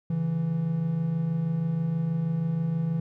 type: tone pair together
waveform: triangle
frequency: 138.8 / 165.06 Hz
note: C#3 / E3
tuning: +3 / +3 cents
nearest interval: minor third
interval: 300 cents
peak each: -30 / -23 dBFS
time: 0.1-3 s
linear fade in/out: 5 ms
effects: none